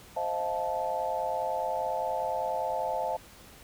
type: chord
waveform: sine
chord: F dominant seventh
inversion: second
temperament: just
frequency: 523.8 / 628.6 / 698.5 / 873.1 Hz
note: C5 / Eb5 / F5 / A5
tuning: +2 / +18 / 0 / -14 cents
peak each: -35 / -34 / -34 / -32 dBFS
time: 0.16-3.17 s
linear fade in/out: 10 ms
effects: pink hiss -52 dBFS RMS until 3.63 s